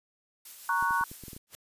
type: noise with tremolo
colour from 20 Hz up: blue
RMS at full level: -44 dBFS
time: 0.45-1.38 s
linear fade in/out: 5 ms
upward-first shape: sine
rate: 6.3 Hz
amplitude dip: 30%
type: chord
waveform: sine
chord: F# major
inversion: first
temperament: equal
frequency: 932.3 / 1108.7 / 1480 Hz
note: A#5 / C#6 / F#6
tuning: 0 / 0 / 0 cents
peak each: -29 dBFS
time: 0.69-1.04 s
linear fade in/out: 2 ms
type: clicks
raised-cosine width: 3 ms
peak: -32 dBFS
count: 8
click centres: 0.826 / 0.908 / 1.011 / 1.115 / 1.237 / 1.282 / 1.332 / 1.365 s
type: noise with exponential growth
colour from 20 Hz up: white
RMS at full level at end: -41 dBFS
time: 1.47-1.55 s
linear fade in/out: 0 ms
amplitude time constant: 17 ms
effects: resampled to 32000 Hz